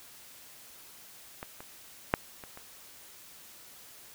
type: clicks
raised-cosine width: 0.5 ms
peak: -23 / -28 / -7 / -29 / -30 dBFS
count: 5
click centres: 1.429 / 1.605 / 2.139 / 2.438 / 2.574 s
effects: white hiss -52 dBFS RMS until 4.14 s